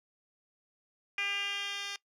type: tone with band-pass filter sweep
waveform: 10% pulse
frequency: 401.1 Hz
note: G4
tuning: 40 cents sharp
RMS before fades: -35 dBFS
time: 1.18-1.96 s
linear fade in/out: 2 ms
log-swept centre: 2500 to 3900 Hz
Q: 5
effects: noise-tail reverb RT60 0.1 s tail -20 dB re dry